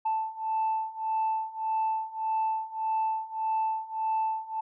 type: beating tone pair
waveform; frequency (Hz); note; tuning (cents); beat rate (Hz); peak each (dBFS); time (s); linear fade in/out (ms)
sine; 880 / 881.7; A5 / A5; 0 / +3; 1.7; -30 / -28; 0.05-4.61; 10
effects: tanh soft clip ceiling -21 dBFS